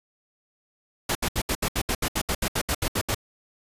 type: noise bursts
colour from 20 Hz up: pink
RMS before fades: -25 dBFS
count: 16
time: 1.09-3.147 s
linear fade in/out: 5 ms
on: 62 ms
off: 71 ms
effects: resampled to 32000 Hz